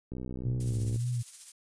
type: click train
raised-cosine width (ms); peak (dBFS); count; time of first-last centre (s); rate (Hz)
3; -26; 54; 0.12-0.96; 63.1
type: tone with vibrato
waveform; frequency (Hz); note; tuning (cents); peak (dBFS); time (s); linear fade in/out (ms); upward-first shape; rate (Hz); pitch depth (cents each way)
sine; 115.4; A#2; -17; -28; 0.44-1.23; 20; sine; 1.9; 120
type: noise with tremolo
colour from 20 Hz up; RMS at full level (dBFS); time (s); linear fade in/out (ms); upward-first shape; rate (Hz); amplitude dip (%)
violet; -39; 0.6-1.52; 2; triangle; 15; 55
effects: resampled to 22050 Hz